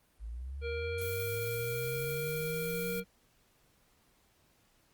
sine linear sweep, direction up, 51.91 to 186 Hz, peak -38 dBFS, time 0.19-3.05 s, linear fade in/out 50 ms
harmonic tone, 470 Hz, A#4, 14 cents sharp, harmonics 1 / 3 / 5 / 7 / 9, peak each -35 / -45 / -43 / -52 / -54 dBFS, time 0.61-3.04 s, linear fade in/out 50 ms
violet noise, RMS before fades -42 dBFS, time 0.98-3 s, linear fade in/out 2 ms
effects pink hiss -69 dBFS RMS until 4.93 s + Opus 32 kbps

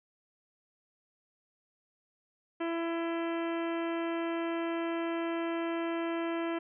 harmonic tone with a mistuned harmonic, 334.1 Hz, E4, 23 cents sharp, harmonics 1 / 2 / 3 / 4 / 5 / 6 / 7 / 8 / 9, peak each -32 / -38 / -42 / -44 / -46 / -48 / -49 / -50 / -51 dBFS, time 2.6-6.59 s, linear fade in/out 10 ms, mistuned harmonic 9, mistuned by +64 cents, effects none

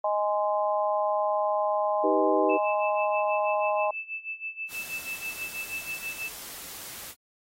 harmonic tone, 207.7 Hz, G#3, in tune, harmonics 3 / 4 / 5, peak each -26 / -28 / -30 dBFS, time 0.04-3.91 s, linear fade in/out 5 ms
sine chord, Eb augmented, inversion none, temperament equal, 311.1 / 392 / 493.9 Hz, Eb4 / G4 / B4, 0 / 0 / 0 cents, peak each -28 / -27 / -27 dBFS, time 2.03-2.58 s, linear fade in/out 20 ms
sine tone with tremolo, 2635 Hz, E7, 1 cent flat, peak -30 dBFS, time 2.49-6.29 s, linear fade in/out 10 ms, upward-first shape sine, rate 6.2 Hz, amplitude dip 85%
white noise, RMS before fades -41 dBFS, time 4.68-7.15 s, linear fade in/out 50 ms
effects AAC 48 kbps

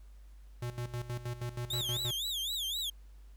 square tone with tremolo, 121.1 Hz, B2, 34 cents flat, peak -35 dBFS, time 0.62-2.11 s, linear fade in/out 5 ms, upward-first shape square, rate 6.3 Hz, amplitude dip 75%
40% pulse tone with vibrato, 3520 Hz, A7, in tune, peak -32 dBFS, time 1.7-2.9 s, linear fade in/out 5 ms, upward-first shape sine, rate 3.9 Hz, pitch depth 200 cents each way
effects added 50 Hz sine -50 dBFS peak until 3.36 s + pink hiss -70 dBFS RMS until 3.36 s

